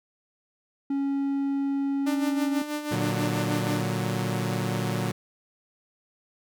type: tone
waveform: triangle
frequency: 277.2 Hz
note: C#4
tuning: in tune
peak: -22 dBFS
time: 0.9-2.62 s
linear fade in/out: 5 ms
type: tone with tremolo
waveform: sawtooth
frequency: 297.7 Hz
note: D4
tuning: 24 cents sharp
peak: -23 dBFS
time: 2.06-3.82 s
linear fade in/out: 10 ms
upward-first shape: sine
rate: 6.2 Hz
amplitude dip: 60%
type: chord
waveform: sawtooth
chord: Bb augmented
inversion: none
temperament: equal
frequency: 116.54 / 146.83 / 185 Hz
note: Bb2 / D3 / F#3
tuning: 0 / 0 / 0 cents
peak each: -25 / -28 / -26 dBFS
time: 2.91-5.12 s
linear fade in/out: 10 ms
effects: none